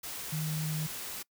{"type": "tone in noise", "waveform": "sine", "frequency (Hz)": 155.56, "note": "D#3", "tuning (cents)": 0, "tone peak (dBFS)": -31, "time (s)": [0.32, 0.87], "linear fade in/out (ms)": 10, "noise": "white", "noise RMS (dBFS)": -40, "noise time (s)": [0.03, 1.23], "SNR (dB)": 6, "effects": ["noise-tail reverb RT60 0.1 s tail -23 dB re dry"]}